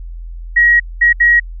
sine tone bursts at uneven times, 1900 Hz, A#6, 33 cents sharp, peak -6 dBFS, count 3, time 0.56-0.8 / 1.01-1.13 / 1.2-1.4 s, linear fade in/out 10 ms, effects added 42 Hz sine -25 dBFS peak until 1.6 s

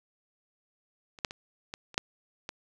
clicks, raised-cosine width 0.2 ms, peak -30 / -10 / -23 / -20 / -30 / -8 / -19 dBFS, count 7, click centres 1.188 / 1.248 / 1.309 / 1.739 / 1.943 / 1.979 / 2.491 s, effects none

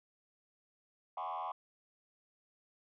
sine tone with frequency modulation, 914 Hz, A#5, 34 cents flat, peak -35 dBFS, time 1.17-1.52 s, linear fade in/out 5 ms, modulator 83.9 Hz, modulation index 2.7, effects tanh soft clip ceiling -35 dBFS

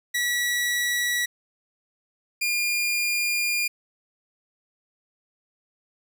sawtooth tone pair in turn, 1938 / 2413 Hz, B6 / D7, -33 / +46 cents, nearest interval major third, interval 379 cents, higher second, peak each -19 dBFS, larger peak neither, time 0.14-1.26 / 2.41-3.68 s, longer second, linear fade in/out 10 ms, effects none

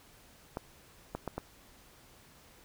clicks, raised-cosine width 1 ms, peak -21 dBFS, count 4, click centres 0.571 / 1.15 / 1.277 / 1.38 s, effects pink hiss -59 dBFS RMS until 2.64 s

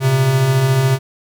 square beating tone pair, 119.4 / 133.4 Hz, A#2 / C3, +42 / +34 cents, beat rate 14 Hz, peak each -22 / -13 dBFS, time 0-0.99 s, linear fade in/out 50 ms, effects none

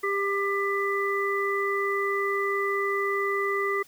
harmonic tone, 397.7 Hz, G4, 25 cents sharp, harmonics 1 / 3 / 5, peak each -27 / -29 / -29 dBFS, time 0.03-3.83 s, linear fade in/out 10 ms, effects white hiss -55 dBFS RMS until 3.87 s

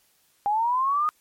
sine linear sweep, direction up, 801 to 1244.5 Hz, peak -20 dBFS, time 0.46-1.09 s, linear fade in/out 0 ms, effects white hiss -64 dBFS RMS until 1.2 s + MP3 64 kbps

